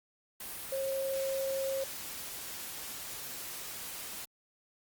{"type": "tone in noise", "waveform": "sine", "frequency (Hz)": 539, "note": "C#5", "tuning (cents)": -49, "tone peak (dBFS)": -31, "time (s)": [0.72, 1.84], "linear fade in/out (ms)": 5, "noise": "white", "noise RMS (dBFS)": -42, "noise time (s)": [0.4, 4.25], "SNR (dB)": 8, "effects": ["Opus 32 kbps"]}